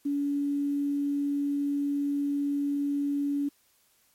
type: tone with quantisation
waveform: sine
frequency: 284.8 Hz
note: C#4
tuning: 47 cents sharp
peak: -25 dBFS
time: 0.05-3.49 s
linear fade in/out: 10 ms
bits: 9
effects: white hiss -66 dBFS RMS until 4.14 s + MP3 64 kbps